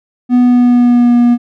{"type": "tone with pitch glide", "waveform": "triangle", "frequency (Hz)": [246.9, 240.3], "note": ["B3", "B3"], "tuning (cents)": [0, -47], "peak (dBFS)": -3, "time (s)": [0.29, 1.38], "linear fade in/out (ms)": 50, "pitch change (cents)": -47, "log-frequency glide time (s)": [0.4, 1.15], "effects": []}